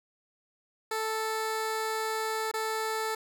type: tone with dropouts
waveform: 15% pulse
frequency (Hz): 440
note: A4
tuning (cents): 0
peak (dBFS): -23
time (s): 0.91-3.15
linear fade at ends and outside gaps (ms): 5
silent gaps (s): 2.515-2.538
effects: none